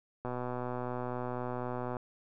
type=click train; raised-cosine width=1 ms; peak=-23 dBFS; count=214; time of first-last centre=0.25-1.968 s; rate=124 Hz; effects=none